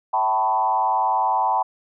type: tone with frequency modulation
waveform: sine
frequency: 880 Hz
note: A5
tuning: in tune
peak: -17 dBFS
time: 0.13-1.63 s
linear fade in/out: 10 ms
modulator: 110 Hz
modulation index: 1.4
effects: none